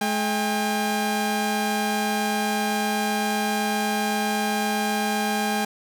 sawtooth tone pair together, 213.2 / 805 Hz, G#3 / G5, +46 / +46 cents, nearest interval octave + major seventh, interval 2300 cents, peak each -21 dBFS, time 0.01-5.65 s, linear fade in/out 5 ms, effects none

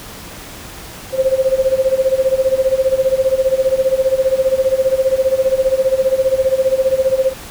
sine tone with tremolo, 527 Hz, C5, 12 cents sharp, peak -8 dBFS, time 1.12-7.34 s, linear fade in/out 50 ms, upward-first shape sine, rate 15 Hz, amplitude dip 85%, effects pink hiss -33 dBFS RMS until 7.5 s

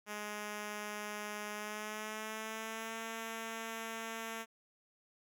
5% pulse tone with pitch glide, 209.2 to 225.5 Hz, G#3 to A3, +13 to +43 cents, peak -29 dBFS, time 0.06-4.46 s, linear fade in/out 50 ms, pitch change +130 cents, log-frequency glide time 1.51-2.97 s, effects none

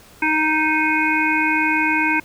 harmonic tone, 311.1 Hz, D#4, in tune, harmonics 1 / 3 / 5 / 7 / 8, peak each -22 / -22 / -22 / -22 / -22 dBFS, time 0.22-2.2 s, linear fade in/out 5 ms, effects pink hiss -47 dBFS RMS until 2.24 s

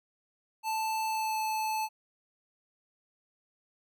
square tone with pitch glide, 880 to 870.9 Hz, A5 to A5, 0 to -18 cents, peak -30 dBFS, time 0.63-1.89 s, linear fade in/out 50 ms, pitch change -18 cents, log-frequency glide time 1.07-1.39 s, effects none

